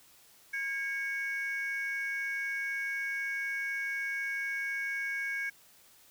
triangle ring-modulated tone, 1927 Hz, B6, 43 cents flat, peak -26 dBFS, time 0.53-5.5 s, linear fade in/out 10 ms, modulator 297 Hz, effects tanh soft clip ceiling -26 dBFS + white hiss -60 dBFS RMS until 6.1 s

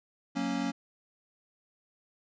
square chord, F# major, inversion none, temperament equal, 185 / 233.1 / 277.2 Hz, F#3 / A#3 / C#4, 0 / 0 / 0 cents, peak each -37 / -35 / -33 dBFS, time 0.35-0.72 s, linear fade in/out 20 ms, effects resampled to 16000 Hz

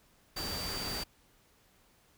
sine tone in noise, 4645 Hz, D8, 20 cents flat, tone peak -38 dBFS, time 0.36-1.04 s, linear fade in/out 10 ms, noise pink, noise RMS -39 dBFS, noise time 0.36-1.04 s, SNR -2 dB, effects pink hiss -66 dBFS RMS until 2.17 s

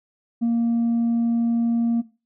triangle tone with tanh clipping, 233.1 Hz, A#3, in tune, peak -18 dBFS, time 0.41-2.02 s, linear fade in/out 20 ms, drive 6 dB, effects noise-tail reverb RT60 0.3 s tail -18 dB re dry

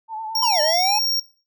sine tone with vibrato, 880 Hz, A5, in tune, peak -27 dBFS, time 0.08-0.75 s, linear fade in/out 50 ms, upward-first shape triangle, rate 9.3 Hz, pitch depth 52 cents each way
square tone, 5560 Hz, F8, 9 cents flat, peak -19 dBFS, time 0.35-1.2 s, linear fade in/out 5 ms
square linear two-way sweep, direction down then up, 1046.5 to 587.3 to 860 Hz, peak -20 dBFS, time 0.42-0.99 s, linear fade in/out 10 ms, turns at 0.61 s
effects noise-tail reverb RT60 0.4 s tail -19 dB re dry

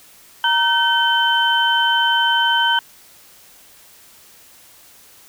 sine tone cluster, 935 / 1530 / 3074 Hz, A#5 / G6 / G7, +5 / -42 / -35 cents, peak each -18 dBFS, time 0.44-2.79 s, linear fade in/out 2 ms, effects white hiss -47 dBFS RMS until 5.28 s

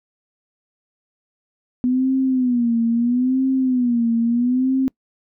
sine tone with vibrato, 246.9 Hz, B3, in tune, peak -15 dBFS, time 1.84-4.88 s, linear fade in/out 0 ms, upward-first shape sine, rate 0.76 Hz, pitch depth 120 cents each way, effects noise-tail reverb RT60 0.1 s tail -25 dB re dry

